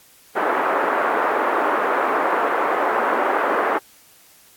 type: band-pass noise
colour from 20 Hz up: white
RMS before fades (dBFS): -20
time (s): 0.35-3.79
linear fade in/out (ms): 20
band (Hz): 330 to 1400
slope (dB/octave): 24
effects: white hiss -51 dBFS RMS until 4.56 s + AAC 64 kbps